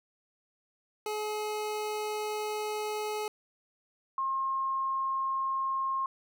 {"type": "tone pair in turn", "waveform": ["25% pulse", "sine"], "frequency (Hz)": [424.7, 1070.2], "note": ["G#4", "C6"], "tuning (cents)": [39, 39], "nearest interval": "octave + major third", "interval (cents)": 1600, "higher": "second", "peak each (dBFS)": -28, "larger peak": "neither", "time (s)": [[1.06, 3.28], [4.18, 6.06]], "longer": "first", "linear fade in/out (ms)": 2, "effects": []}